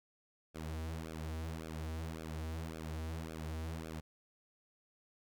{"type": "tone with flanger", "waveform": "sawtooth", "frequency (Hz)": 80, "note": "D#2", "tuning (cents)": 49, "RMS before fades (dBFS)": -42, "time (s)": [0.54, 4.01], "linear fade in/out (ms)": 20, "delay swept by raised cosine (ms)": [1, 5.7], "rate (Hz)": 1.8, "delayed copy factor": -0.95, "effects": []}